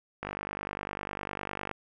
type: click train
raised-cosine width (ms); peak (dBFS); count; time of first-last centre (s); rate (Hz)
0.5; -19; 75; 0.23-1.713; 49.9
effects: none